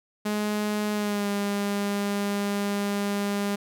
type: tone with pitch glide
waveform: sawtooth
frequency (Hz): 209.8 to 202.3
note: G#3 to G#3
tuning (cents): +18 to -45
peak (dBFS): -21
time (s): 0.25-3.56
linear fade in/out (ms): 10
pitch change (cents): -63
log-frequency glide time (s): 0.93-1.28
effects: none